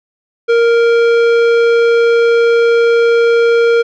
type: tone with tanh clipping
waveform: sine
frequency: 466.2 Hz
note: A#4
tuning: in tune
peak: -9 dBFS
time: 0.48-3.83 s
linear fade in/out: 20 ms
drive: 14 dB
effects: none